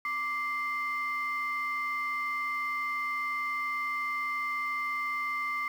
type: tone pair together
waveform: sine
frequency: 1174.7 / 2089 Hz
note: D6 / C7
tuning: 0 / -3 cents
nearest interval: minor seventh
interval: 997 cents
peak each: -31 / -31 dBFS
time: 0.05-5.68 s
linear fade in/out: 2 ms
effects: tanh soft clip ceiling -25 dBFS + 9-bit